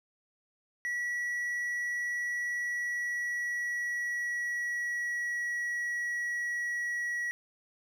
triangle tone with pitch glide, 1937 to 1923.6 Hz, B6 to B6, -34 to -46 cents, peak -29 dBFS, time 0.85-7.31 s, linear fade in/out 0 ms, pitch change -12 cents, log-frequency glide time 2.51-5.44 s, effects none

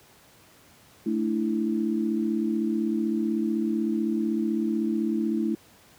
sine chord, A suspended fourth, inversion none, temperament equal, 220 / 293.7 / 329.6 Hz, A3 / D4 / E4, 0 / 0 / 0 cents, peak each -26 / -31 / -27 dBFS, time 1.06-5.55 s, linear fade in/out 5 ms, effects pink hiss -55 dBFS RMS until 5.98 s + high-pass 80 Hz 12 dB/octave

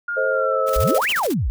sine tone with pitch glide, 1415 to 1305.1 Hz, F6 to E6, +22 to -18 cents, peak -22 dBFS, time 0.08-0.98 s, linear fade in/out 5 ms, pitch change -140 cents, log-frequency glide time 0.29-0.62 s
sine chord, A diminished, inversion none, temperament just, 440 / 528 / 633.6 Hz, A4 / C5 / Eb5, 0 / +16 / +31 cents, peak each -26 / -20 / -25 dBFS, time 0.16-1.01 s, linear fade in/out 20 ms
white noise with tremolo, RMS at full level -29 dBFS, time 0.66-1.35 s, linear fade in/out 50 ms, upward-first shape square, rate 14 Hz, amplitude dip 75%
sine exponential two-way sweep, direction up then down, 44.48 to 3186 to 44.48 Hz, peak -18 dBFS, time 0.76-1.5 s, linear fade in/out 0 ms, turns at 1.1 s
effects none

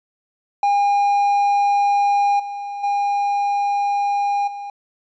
triangle tone with level steps, 810 Hz, G#5, 43 cents flat, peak -12 / -24 / -15 / -26 dBFS, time 0.63-4.7 s, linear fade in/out 2 ms, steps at 2.39 / 2.83 / 4.47 s, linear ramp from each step 10 ms, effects resampled to 16000 Hz

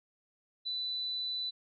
sine tone, 3986 Hz, B7, 15 cents sharp, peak -33 dBFS, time 0.65-1.51 s, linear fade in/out 20 ms, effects none

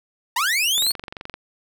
sawtooth linear sweep, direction up, 880 to 4435 Hz, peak -15 dBFS, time 0.36-0.92 s, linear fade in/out 5 ms
click train, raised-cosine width 0.3 ms, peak -17 dBFS, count 14, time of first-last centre 0.78-1.34 s, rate 23.2 Hz
effects none

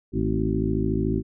harmonic tone with a mistuned harmonic, 53.8 Hz, A1, 38 cents flat, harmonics 1 / 2 / 3 / 4 / 5 / 6 / 7, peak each -29 / -29 / -29 / -29 / -29 / -29 / -29 dBFS, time 0.12-1.23 s, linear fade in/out 50 ms, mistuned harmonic 4, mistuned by +76 cents, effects none

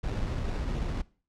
brown noise with sample-and-hold, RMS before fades -31 dBFS, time 0.03-1.02 s, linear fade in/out 10 ms, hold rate 3150 Hz, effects noise-tail reverb RT60 0.4 s tail -21 dB re dry + low-pass 6000 Hz 12 dB/octave

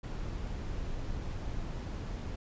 brown noise, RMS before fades -37 dBFS, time 0.03-2.36 s, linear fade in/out 10 ms, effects resampled to 16000 Hz

